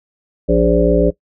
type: harmonic tone with a mistuned harmonic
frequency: 58 Hz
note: A#1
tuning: 8 cents flat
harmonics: 1 / 3 / 5 / 7 / 9 / 10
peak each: -17 / -17 / -17 / -17 / -17 / -17 dBFS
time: 0.48-1.11 s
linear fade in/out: 20 ms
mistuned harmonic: 9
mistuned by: -28 cents
effects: noise-tail reverb RT60 0.1 s tail -18 dB re dry